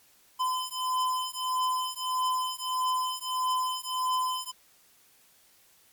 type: beating tone pair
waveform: square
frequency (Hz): 1019 / 1020.6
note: C6 / C6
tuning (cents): -46 / -43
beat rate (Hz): 1.6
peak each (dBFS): -31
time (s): 0.39-4.52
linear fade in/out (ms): 20
effects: white hiss -61 dBFS RMS until 5.92 s + MP3 96 kbps